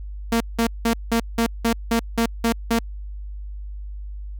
sawtooth tone bursts, 230.3 Hz, A#3, 21 cents flat, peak -13 dBFS, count 10, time 0.32-2.79 s, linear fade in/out 5 ms, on 85 ms, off 180 ms, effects added 50 Hz sine -30 dBFS peak until 4.39 s

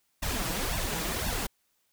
pink noise with flanger, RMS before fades -31 dBFS, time 0.22-1.47 s, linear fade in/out 10 ms, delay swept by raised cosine 1.1 to 6.3 ms, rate 1.9 Hz, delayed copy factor +0.9, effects white hiss -73 dBFS RMS until 1.92 s

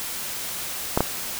clicks, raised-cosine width 1 ms, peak -4 dBFS, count 2, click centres 0.975 / 1.006 s, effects white hiss -31 dBFS RMS until 1.39 s

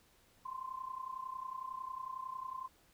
sine tone with amplitude modulation, 1041 Hz, C6, 9 cents flat, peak -37 dBFS, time 0.45-2.68 s, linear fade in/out 10 ms, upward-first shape sine, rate 31 Hz, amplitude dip 80%, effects pink hiss -68 dBFS RMS until 2.93 s

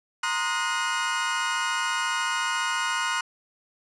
30% pulse chord, C half-diminished seventh, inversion third, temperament equal with one note detuned, 932.3 / 1046.5 / 1244.5 / 1449.5 Hz, Bb5 / C6 / Eb6 / Gb6, 0 / 0 / 0 / -36 cents, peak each -29 / -28 / -30 / -25 dBFS, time 0.23-3.21 s, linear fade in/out 5 ms, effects resampled to 22050 Hz

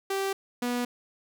sawtooth tone pair in turn, 389.9 / 244 Hz, G4 / B3, -9 / -21 cents, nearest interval minor sixth, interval 812 cents, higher first, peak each -23 dBFS, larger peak neither, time 0.1-0.33 / 0.62-0.85 s, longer neither, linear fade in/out 5 ms, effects none

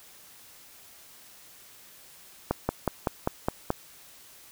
slowing click train, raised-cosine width 1 ms, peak -10 dBFS, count 7, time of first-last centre 2.51-3.704 s, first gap 180 ms, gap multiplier 1.04, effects white hiss -52 dBFS RMS until 4.51 s

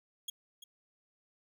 sawtooth tone with echo, 3304 Hz, G#7, 10 cents flat, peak -33 dBFS, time 0.28-0.3 s, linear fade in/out 5 ms, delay 340 ms, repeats 1, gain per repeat -12 dB, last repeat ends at 0.64 s, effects none

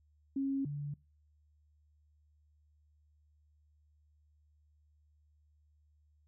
sine tone pair in turn, 272.8 / 144.51 Hz, C#4 / D3, -28 / -28 cents, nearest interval major seventh, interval 1100 cents, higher first, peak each -31 / -36 dBFS, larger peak first, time 0.36-0.65 / 0.65-0.94 s, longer neither, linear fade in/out 5 ms, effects noise-tail reverb RT60 0.4 s tail -25 dB re dry + added 75 Hz sine -66 dBFS peak until 6.27 s

